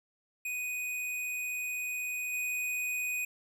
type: tone with level steps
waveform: square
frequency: 2489 Hz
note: D#7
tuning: in tune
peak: -34 / -32 dBFS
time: 0.45-3.25 s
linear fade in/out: 5 ms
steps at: 2.32 s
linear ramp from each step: 20 ms
effects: none